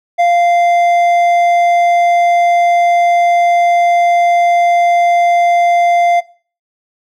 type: tone with hard clipping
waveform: sine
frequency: 695 Hz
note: F5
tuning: 9 cents flat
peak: -9 dBFS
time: 0.18-6.21 s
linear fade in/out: 20 ms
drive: 6 dB
effects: noise-tail reverb RT60 0.4 s tail -19 dB re dry